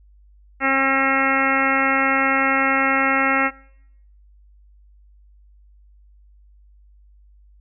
harmonic tone, 269.5 Hz, C#4, 49 cents flat, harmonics 1 / 2 / 3 / 4 / 5 / 6 / 7 / 8 / 9 / 10, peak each -24 / -26 / -25 / -30 / -22 / -28 / -23 / -23 / -33 / -30 dBFS, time 0.6-3.51 s, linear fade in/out 50 ms, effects noise-tail reverb RT60 0.8 s tail -25 dB re dry + added 50 Hz sine -48 dBFS peak until 7.6 s

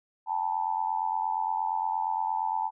sine tone with amplitude modulation, 878 Hz, A5, 4 cents flat, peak -22 dBFS, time 0.26-2.71 s, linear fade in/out 50 ms, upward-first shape sine, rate 88.6 Hz, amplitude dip 95%, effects none

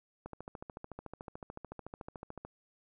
click train, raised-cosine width 1 ms, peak -29 dBFS, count 31, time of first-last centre 0.26-2.45 s, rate 13.7 Hz, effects none

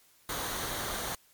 pink noise with comb filter, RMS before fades -35 dBFS, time 0.29-1.15 s, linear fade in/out 2 ms, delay 0.39 ms, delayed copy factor -0.5, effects white hiss -63 dBFS RMS until 1.33 s + MP3 96 kbps

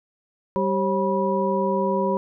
harmonic tone with a mistuned harmonic, 194.6 Hz, G3, 12 cents flat, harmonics 1 / 2 / 3 / 5, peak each -25 / -25 / -25 / -25 dBFS, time 0.56-2.17 s, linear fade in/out 0 ms, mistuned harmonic 3, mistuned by -130 cents, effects none

